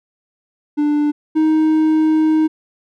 triangle tone pair in turn, 295.6 / 313.2 Hz, D4 / D#4, +11 / +11 cents, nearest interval minor second, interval 100 cents, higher second, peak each -11 / -9 dBFS, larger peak second, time 0.77-1.12 / 1.35-2.48 s, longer second, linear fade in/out 20 ms, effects none

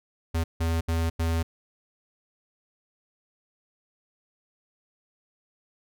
square tone bursts at uneven times, 82.41 Hz, E2, in tune, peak -24 dBFS, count 4, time 0.34-0.44 / 0.6-0.81 / 0.88-1.1 / 1.19-1.43 s, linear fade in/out 10 ms, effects none

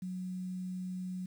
sine tone with quantisation, 183.8 Hz, F#3, 11 cents flat, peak -36 dBFS, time 0.02-1.26 s, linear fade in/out 5 ms, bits 10, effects none

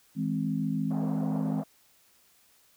sine chord, E augmented, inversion none, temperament equal with one note detuned, 161.05 / 207.7 / 261.6 Hz, E3 / G#3 / B#3, -40 / 0 / 0 cents, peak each -31 / -31 / -31 dBFS, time 0.15-1.64 s, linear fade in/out 50 ms
white band-pass noise, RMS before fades -42 dBFS, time 0.9-1.64 s, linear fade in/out 10 ms, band 430 to 800 Hz, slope 24 dB/octave
effects white hiss -63 dBFS RMS until 2.76 s

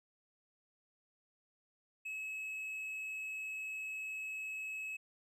triangle tone, 2577 Hz, E7, 40 cents flat, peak -38 dBFS, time 2.05-4.97 s, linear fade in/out 10 ms, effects none

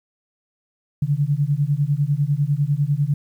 sine beating tone pair, 139.4 / 149.4 Hz, C#3 / D3, +10 / +30 cents, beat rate 10 Hz, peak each -20 dBFS, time 1.02-3.14 s, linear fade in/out 5 ms, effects 9-bit

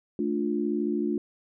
sine chord, D minor, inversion second, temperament just, 220.2 / 293.7 / 352.4 Hz, A3 / D4 / F4, +2 / 0 / +16 cents, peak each -29 dBFS, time 0.19-1.18 s, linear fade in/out 2 ms, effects none

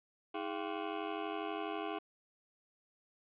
20% pulse ring-modulated tone, 366.1 Hz, F#4, 18 cents flat, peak -29 dBFS, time 0.34-1.99 s, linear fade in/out 10 ms, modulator 46.1 Hz, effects resampled to 8000 Hz + 10-bit

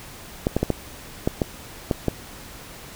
clicks, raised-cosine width 2 ms, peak -6 dBFS, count 8, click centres 0.469 / 0.566 / 0.63 / 0.703 / 1.275 / 1.418 / 1.912 / 2.083 s, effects pink hiss -41 dBFS RMS until 2.95 s

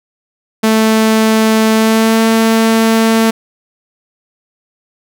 sawtooth tone with pitch glide, 220.2 to 224.4 Hz, A3 to A3, +2 to +34 cents, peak -4 dBFS, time 0.63-3.31 s, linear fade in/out 10 ms, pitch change +32 cents, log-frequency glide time 1.73-2.2 s, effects none

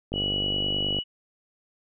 click train, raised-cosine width 2 ms, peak -18 dBFS, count 44, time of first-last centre 0.12-0.987 s, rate 49.6 Hz
sine tone, 2933 Hz, F#7, 16 cents flat, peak -25 dBFS, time 0.13-1.04 s, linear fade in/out 50 ms
effects none

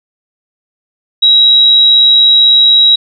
sine tone, 3854 Hz, B7, 43 cents flat, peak -3 dBFS, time 1.22-2.96 s, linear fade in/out 10 ms, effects none

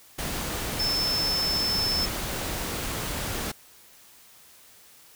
sine tone in noise, 5274 Hz, E8, in tune, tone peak -24 dBFS, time 0.79-2.06 s, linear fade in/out 10 ms, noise pink, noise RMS -31 dBFS, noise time 0.18-3.52 s, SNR +4 dB, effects white hiss -53 dBFS RMS until 5.15 s

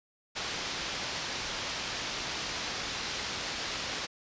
white low-pass noise, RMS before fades -36 dBFS, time 0.35-4.07 s, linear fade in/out 20 ms, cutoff 5600 Hz, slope 24 dB/octave, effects resampled to 16000 Hz

